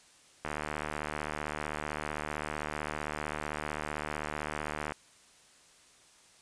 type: click train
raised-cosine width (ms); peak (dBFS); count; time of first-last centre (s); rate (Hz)
0.5; -19; 339; 0.45-4.921; 75.6
effects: white hiss -60 dBFS RMS until 6.41 s + resampled to 22050 Hz